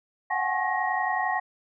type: tone cluster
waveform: sine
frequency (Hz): 730 / 761 / 848 / 1087 / 1883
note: F#5 / F#5 / G#5 / C#6 / A#6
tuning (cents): -24 / +48 / +36 / -34 / +17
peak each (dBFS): -31 / -30 / -30 / -32 / -29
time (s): 0.3-1.4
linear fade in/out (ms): 10
effects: none